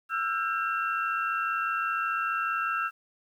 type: tone cluster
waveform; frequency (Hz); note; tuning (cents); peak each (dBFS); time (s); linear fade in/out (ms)
sine; 1327 / 1427 / 1602 / 2719; E6 / F6 / G6 / F7; +11 / +37 / +37 / -47; -28 / -35 / -34 / -36; 0.09-2.91; 50
effects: 10-bit